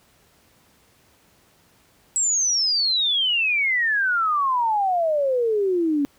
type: exponential sweep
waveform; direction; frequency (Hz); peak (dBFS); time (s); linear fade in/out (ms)
sine; down; 7840 to 277.2; -18; 2.16-6.05; 0
effects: pink hiss -58 dBFS RMS until 6.18 s + high-pass 60 Hz 12 dB/octave